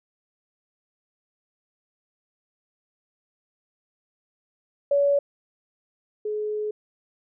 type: tone pair in turn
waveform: sine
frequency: 567 / 423.8 Hz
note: C#5 / G#4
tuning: +39 / +35 cents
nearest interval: perfect fourth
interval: 504 cents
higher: first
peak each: -17 / -25 dBFS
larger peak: first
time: 4.91-5.19 / 6.25-6.71 s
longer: second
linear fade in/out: 5 ms
effects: none